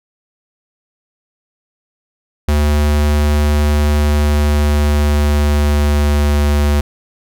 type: tone with pitch glide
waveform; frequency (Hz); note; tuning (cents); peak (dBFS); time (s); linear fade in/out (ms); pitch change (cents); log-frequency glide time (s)
square; 74.1 to 73.04; D2 to D2; +16 to -9; -11; 2.48-6.81; 5; -25; 3.9-6.51
effects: none